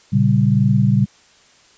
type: chord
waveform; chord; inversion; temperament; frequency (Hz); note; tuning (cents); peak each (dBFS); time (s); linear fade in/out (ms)
sine; G diminished; first; equal; 116.54 / 138.59 / 196; Bb2 / Db3 / G3; 0 / 0 / 0; -16; 0.12-1.06; 20
effects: white hiss -51 dBFS RMS until 1.77 s + resampled to 16000 Hz